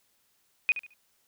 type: tone with echo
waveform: sine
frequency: 2482 Hz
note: D#7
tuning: 5 cents flat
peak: -19 dBFS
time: 0.69-0.72 s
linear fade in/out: 0 ms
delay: 72 ms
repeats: 3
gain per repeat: -12 dB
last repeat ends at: 0.936 s
effects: white hiss -70 dBFS RMS until 1.27 s